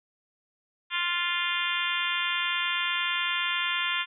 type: harmonic tone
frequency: 349.2 Hz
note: F4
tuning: in tune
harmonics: 3 / 4 / 5 / 6 / 7 / 8 / 9 / 10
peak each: -34 / -34 / -34 / -34 / -34 / -34 / -34 / -34 dBFS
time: 0.9-4.06 s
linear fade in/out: 50 ms
effects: none